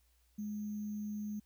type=tone with sample-and-hold; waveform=sine; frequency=209.3 Hz; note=G#3; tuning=14 cents sharp; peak=-37 dBFS; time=0.38-1.4 s; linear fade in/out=10 ms; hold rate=6300 Hz; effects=added 60 Hz sine -69 dBFS peak until 1.45 s + white hiss -75 dBFS RMS until 1.45 s